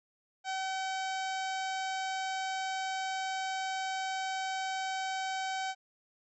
harmonic tone with a mistuned harmonic, 762 Hz, G5, 49 cents flat, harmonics 1 / 2 / 3 / 4 / 5 / 6 / 7 / 8 / 9 / 10, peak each -34 / -40 / -44 / -46 / -48 / -50 / -51 / -52 / -53 / -54 dBFS, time 0.44-5.75 s, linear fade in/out 50 ms, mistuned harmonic 4, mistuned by +20 cents, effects none

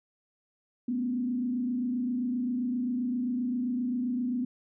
sine tone with frequency modulation, 246.9 Hz, B3, in tune, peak -27 dBFS, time 0.88-4.45 s, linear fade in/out 5 ms, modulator 27.6 Hz, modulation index 0.64, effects none

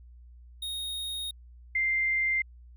square / sine tone pair in turn, 3729 / 2093 Hz, A#7 / C7, 0 / 0 cents, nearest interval minor seventh, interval 1000 cents, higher first, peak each -33 / -24 dBFS, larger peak second, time 0.62-1.31 / 1.75-2.42 s, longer first, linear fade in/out 5 ms, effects added 60 Hz sine -48 dBFS peak until 2.76 s

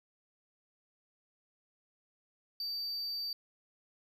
triangle tone, 4630 Hz, D8, 25 cents flat, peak -34 dBFS, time 2.6-3.33 s, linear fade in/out 2 ms, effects none

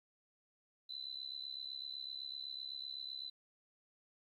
sine tone with amplitude modulation, 4011 Hz, B7, 26 cents sharp, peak -39 dBFS, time 0.89-3.3 s, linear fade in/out 10 ms, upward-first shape sine, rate 67.9 Hz, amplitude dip 85%, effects 13-bit

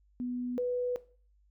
sine tone pair in turn, 246.9 / 493.8 Hz, B3 / B4, 0 / 0 cents, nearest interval octave, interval 1200 cents, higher second, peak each -32 / -28 dBFS, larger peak second, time 0.2-0.58 / 0.58-0.96 s, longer neither, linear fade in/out 0 ms, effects noise-tail reverb RT60 0.4 s tail -17 dB re dry + added 50 Hz sine -63 dBFS peak until 1.5 s

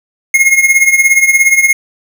square tone with tremolo, 2152 Hz, C7, 48 cents sharp, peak -3 dBFS, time 0.34-1.73 s, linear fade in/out 2 ms, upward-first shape triangle, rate 17 Hz, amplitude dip 80%, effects none

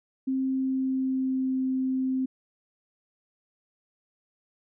sine tone with pitch glide, 264.1 to 260.9 Hz, C4 to C4, +16 to -5 cents, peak -24 dBFS, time 0.27-2.26 s, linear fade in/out 10 ms, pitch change -21 cents, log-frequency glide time 0.47-1.62 s, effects none

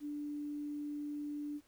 sine tone with quantisation, 293.7 Hz, D4, in tune, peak -38 dBFS, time 0-1.61 s, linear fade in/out 50 ms, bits 11, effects pink hiss -70 dBFS RMS until 1.67 s

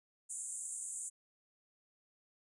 pink band-pass noise, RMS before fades -43 dBFS, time 0.29-1.1 s, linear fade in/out 20 ms, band 7000 to 9900 Hz, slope 96 dB/octave, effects resampled to 24000 Hz

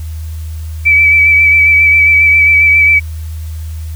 sine tone with vibrato, 2303 Hz, D7, 34 cents flat, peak -4 dBFS, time 0.85-3 s, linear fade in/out 20 ms, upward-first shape sine, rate 7.4 Hz, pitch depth 25 cents each way, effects added 79 Hz sine -19 dBFS peak until 3.95 s + white hiss -40 dBFS RMS until 3.95 s

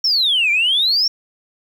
sine exponential two-way sweep, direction down then up, 5580 to 2316 to 5580 Hz, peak -12 dBFS, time 0.04-1.08 s, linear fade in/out 5 ms, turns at 0.51 s, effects tanh soft clip ceiling -9 dBFS + 8-bit

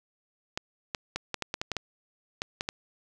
clicks, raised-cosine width 0.2 ms, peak -13 dBFS, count 12, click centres 0.575 / 0.948 / 1.16 / 1.343 / 1.423 / 1.541 / 1.615 / 1.717 / 1.767 / 2.419 / 2.609 / 2.689 s, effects none

